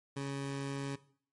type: tone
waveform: 20% pulse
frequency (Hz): 138.59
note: C#3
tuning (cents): 0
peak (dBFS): -31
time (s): 0.16-0.96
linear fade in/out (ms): 10
effects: noise-tail reverb RT60 0.5 s tail -17 dB re dry + MP3 48 kbps